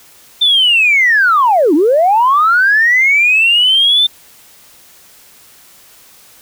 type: linear two-way sweep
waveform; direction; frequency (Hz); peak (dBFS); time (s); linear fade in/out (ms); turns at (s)
sine; down then up; 3587 to 275.6 to 3587; -6; 0.41-4.07; 10; 1.74
effects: tanh soft clip ceiling -2 dBFS + white hiss -43 dBFS RMS until 6.41 s